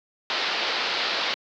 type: low-pass noise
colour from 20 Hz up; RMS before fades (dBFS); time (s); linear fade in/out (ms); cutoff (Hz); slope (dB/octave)
white; -26; 0.3-1.34; 0; 4700; 48
effects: high-pass 400 Hz 12 dB/octave